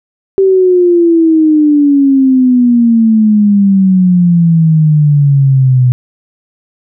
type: exponential sweep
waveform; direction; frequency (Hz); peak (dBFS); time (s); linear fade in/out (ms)
sine; down; 389.6 to 124; -4; 0.38-5.92; 0
effects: none